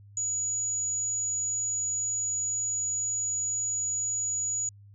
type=tone; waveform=sine; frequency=6850 Hz; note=A8; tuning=47 cents flat; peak=-27 dBFS; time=0.17-4.69 s; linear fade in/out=2 ms; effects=added 101 Hz sine -49 dBFS peak until 4.94 s